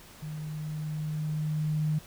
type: tone with level ramp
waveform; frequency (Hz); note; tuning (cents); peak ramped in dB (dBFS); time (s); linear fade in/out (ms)
sine; 153.5; D#3; -23; -35 to -24; 0.22-1.99; 10
effects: pink hiss -51 dBFS RMS until 2.06 s